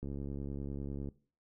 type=click train; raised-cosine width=3 ms; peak=-28 dBFS; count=75; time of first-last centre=0.03-1.087 s; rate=70 Hz; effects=noise-tail reverb RT60 0.4 s tail -19 dB re dry